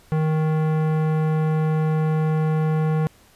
sine tone with tanh clipping, 156.4 Hz, D#3, 9 cents sharp, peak -20 dBFS, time 0.12-3.07 s, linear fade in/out 0 ms, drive 18 dB, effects pink hiss -54 dBFS RMS until 3.35 s + resampled to 32000 Hz

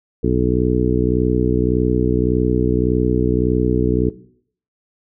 harmonic tone, 61.74 Hz, B1, in tune, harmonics 1 / 2 / 3 / 4 / 5 / 6 / 7, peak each -22 / -22 / -22 / -22 / -22 / -22 / -22 dBFS, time 0.23-4.1 s, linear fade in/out 10 ms, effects noise-tail reverb RT60 0.6 s tail -17 dB re dry

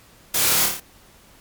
white noise with echo, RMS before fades -21 dBFS, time 0.34-0.66 s, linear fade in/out 5 ms, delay 28 ms, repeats 5, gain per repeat -3 dB, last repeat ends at 0.8 s, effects pink hiss -51 dBFS RMS until 1.4 s + MP3 96 kbps

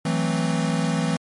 square chord, F# half-diminished seventh, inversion third, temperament equal, 164.81 / 185 / 220 / 261.6 Hz, E3 / F#3 / A3 / C4, 0 / 0 / 0 / 0 cents, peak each -24 / -29 / -28 / -29 dBFS, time 0.05-1.17 s, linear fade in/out 5 ms, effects MP3 48 kbps

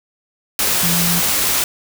sine tone in noise, 171.5 Hz, F3, 31 cents flat, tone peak -19 dBFS, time 0.83-1.2 s, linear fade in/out 2 ms, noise white, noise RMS -17 dBFS, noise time 0.59-1.64 s, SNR -5 dB, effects none

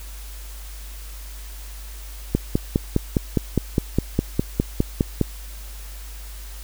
click train, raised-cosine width 3 ms, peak -4 dBFS, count 15, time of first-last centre 2.35-5.213 s, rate 4.89 Hz, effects added 50 Hz sine -34 dBFS peak until 6.63 s + white hiss -43 dBFS RMS until 6.63 s

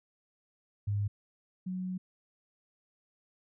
sine tone pair in turn, 102.2 / 184.48 Hz, G#2 / F#3, -27 / -5 cents, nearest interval minor seventh, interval 1022 cents, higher second, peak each -28 / -33 dBFS, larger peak first, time 0.87-1.08 / 1.66-1.98 s, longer second, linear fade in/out 10 ms, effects none

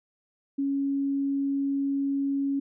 sine tone, 277.2 Hz, C#4, in tune, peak -24 dBFS, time 0.58-2.6 s, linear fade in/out 10 ms, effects none

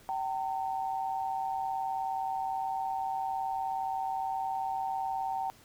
sine tone pair together, 770 / 909.4 Hz, G5 / A#5, -31 / -43 cents, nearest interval minor third, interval 288 cents, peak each -32 / -35 dBFS, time 0.09-5.5 s, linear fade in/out 0 ms, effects pink hiss -58 dBFS RMS until 5.64 s

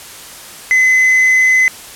sine tone with tanh clipping, 2032 Hz, B6, 49 cents sharp, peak -8 dBFS, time 0.71-1.68 s, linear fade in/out 0 ms, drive 3 dB, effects white hiss -33 dBFS RMS until 1.95 s + low-pass 12000 Hz 12 dB/octave

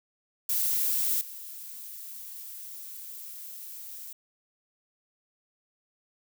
violet noise with level steps, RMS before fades -27 / -42 dBFS, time 0.49-4.13 s, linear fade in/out 5 ms, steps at 1.21 s, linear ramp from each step 2 ms, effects none

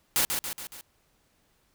white noise with echo, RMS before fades -24 dBFS, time 0.16-0.25 s, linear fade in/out 0 ms, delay 140 ms, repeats 4, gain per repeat -5 dB, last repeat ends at 0.81 s, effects pink hiss -68 dBFS RMS until 1.74 s

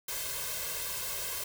white noise with comb filter, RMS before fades -36 dBFS, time 0.08-1.44 s, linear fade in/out 5 ms, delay 1.9 ms, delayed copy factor +0.95, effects none

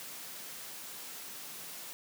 white high-pass noise, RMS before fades -45 dBFS, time 0-1.93 s, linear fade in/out 0 ms, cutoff 130 Hz, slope 48 dB/octave, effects none

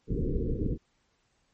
pink low-pass noise, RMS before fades -29 dBFS, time 0.07-0.78 s, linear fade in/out 50 ms, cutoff 490 Hz, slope 96 dB/octave, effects pink hiss -72 dBFS RMS until 1.53 s + MP3 32 kbps

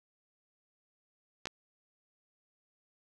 clicks, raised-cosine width 0.2 ms, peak -20 dBFS, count 2, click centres 1.456 / 1.471 s, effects none

